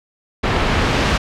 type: noise with low-pass filter sweep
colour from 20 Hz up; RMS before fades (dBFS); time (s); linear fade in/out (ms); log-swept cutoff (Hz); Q
pink; -17; 0.43-1.18; 10; 2600 to 4200; 0.74
effects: none